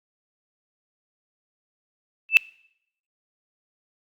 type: tone with exponential growth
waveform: sine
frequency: 2640 Hz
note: E7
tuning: 2 cents sharp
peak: -5 dBFS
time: 2.29-2.37 s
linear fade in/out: 0 ms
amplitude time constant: 17 ms
effects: noise-tail reverb RT60 0.7 s tail -24 dB re dry + Opus 48 kbps